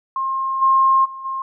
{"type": "tone with level steps", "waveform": "sine", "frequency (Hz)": 1066, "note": "C6", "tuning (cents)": 32, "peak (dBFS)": [-19, -11, -30, -22], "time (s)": [0.16, 1.42], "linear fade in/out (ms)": 2, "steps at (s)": [0.61, 1.04, 1.24], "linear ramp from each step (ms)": 20, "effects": []}